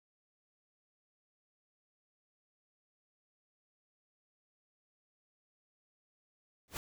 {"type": "noise with exponential growth", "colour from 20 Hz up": "pink", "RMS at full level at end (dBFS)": -35, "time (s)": [6.68, 6.77], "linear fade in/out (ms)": 0, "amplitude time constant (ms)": 19, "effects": []}